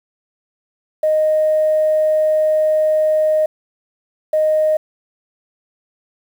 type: tone pair in turn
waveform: sine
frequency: 620 / 620 Hz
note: D#5 / D#5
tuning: -6 / -6 cents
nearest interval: unison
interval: 0 cents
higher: neither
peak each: -11 dBFS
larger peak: neither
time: 1.03-3.46 / 4.33-4.77 s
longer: first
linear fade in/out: 5 ms
effects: tanh soft clip ceiling -7 dBFS + 7-bit